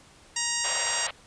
harmonic tone, 941 Hz, A#5, 16 cents sharp, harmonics 1 / 2 / 3 / 4 / 5 / 6 / 7 / 8 / 9, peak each -39 / -34 / -36 / -39 / -35 / -33 / -34 / -33 / -36 dBFS, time 0.36-1.07 s, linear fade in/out 5 ms
pink band-pass noise, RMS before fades -35 dBFS, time 0.64-1.11 s, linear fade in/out 5 ms, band 500 to 4000 Hz, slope 48 dB/octave
effects pink hiss -54 dBFS RMS until 1.26 s + resampled to 22050 Hz

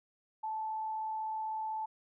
sine tone with frequency modulation, 874 Hz, A5, 12 cents flat, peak -34 dBFS, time 0.43-1.86 s, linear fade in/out 10 ms, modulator 35.9 Hz, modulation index 0.25, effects none

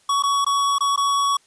square tone with dropouts, 1123 Hz, C#6, 22 cents sharp, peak -18 dBFS, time 0.09-1.37 s, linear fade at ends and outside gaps 5 ms, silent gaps 0.225-0.235 / 0.447-0.464 / 0.784-0.806 / 0.962-0.975 s, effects white hiss -58 dBFS RMS until 1.46 s + resampled to 22050 Hz

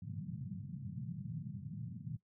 white band-pass noise, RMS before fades -44 dBFS, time 0.02-2.17 s, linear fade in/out 10 ms, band 100 to 190 Hz, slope 48 dB/octave, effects noise-tail reverb RT60 0.1 s tail -17 dB re dry

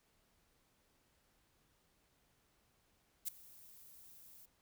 violet noise with ADSR envelope, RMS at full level -36 dBFS, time 3.25-4.46 s, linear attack 31 ms, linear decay 7 ms, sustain -23 dB, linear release 10 ms, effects pink hiss -75 dBFS RMS until 4.61 s

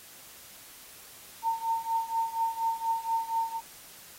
sine tone with tremolo, 909 Hz, A#5, 44 cents flat, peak -23 dBFS, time 1.42-3.61 s, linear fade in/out 50 ms, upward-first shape triangle, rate 4.2 Hz, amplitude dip 90%, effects white hiss -50 dBFS RMS until 4.18 s + AAC 48 kbps

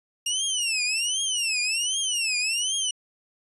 20% pulse tone with vibrato, 2805 Hz, F7, 7 cents sharp, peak -18 dBFS, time 0.26-2.91 s, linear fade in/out 5 ms, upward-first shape triangle, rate 1.3 Hz, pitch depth 270 cents each way, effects resampled to 24000 Hz

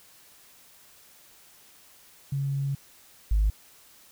sine tone pair in turn, 138.59 / 51.91 Hz, C#3 / G#1, 0 / 0 cents, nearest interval octave + perfect fourth, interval 1700 cents, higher first, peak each -25 / -18 dBFS, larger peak second, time 2.32-2.75 / 3.31-3.5 s, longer first, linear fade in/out 5 ms, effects tanh soft clip ceiling -16 dBFS + white hiss -55 dBFS RMS until 4.11 s

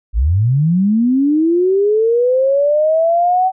sine linear sweep, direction up, 47.5 to 760 Hz, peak -10 dBFS, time 0.13-3.52 s, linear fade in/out 50 ms, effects none

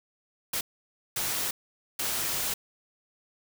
white noise bursts at uneven times, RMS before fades -30 dBFS, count 3, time 0.53-0.61 / 1.16-1.51 / 1.99-2.54 s, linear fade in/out 5 ms, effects none

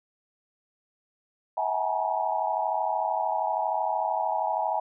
sine tone cluster, 645 / 747 / 828 / 861 / 953 Hz, E5 / F#5 / G#5 / A5 / A#5, -38 / +16 / -5 / -38 / +38 cents, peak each -31 dBFS, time 1.57-4.8 s, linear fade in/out 5 ms, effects none

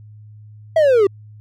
triangle linear sweep, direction down, 661 to 377.3 Hz, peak -8 dBFS, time 0.76-1.07 s, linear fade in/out 5 ms, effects added 106 Hz sine -38 dBFS peak until 1.4 s

